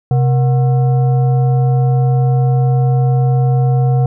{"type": "tone with frequency modulation", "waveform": "sine", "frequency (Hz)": 130.81, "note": "C3", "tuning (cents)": 0, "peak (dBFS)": -9, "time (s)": [0.11, 4.06], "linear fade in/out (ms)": 2, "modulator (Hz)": 603, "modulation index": 0.4, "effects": []}